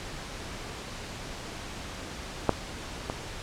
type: clicks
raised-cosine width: 1 ms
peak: -6 / -16 dBFS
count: 2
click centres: 2.493 / 3.099 s
effects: pink hiss -39 dBFS RMS until 3.42 s + low-pass 7000 Hz 12 dB/octave